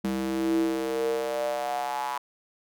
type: tone with high-pass filter sweep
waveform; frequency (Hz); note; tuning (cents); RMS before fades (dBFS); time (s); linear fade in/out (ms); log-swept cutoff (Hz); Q
square; 65.6; C2; +5; -28; 0.04-2.18; 5; 230 to 960; 7.1
effects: none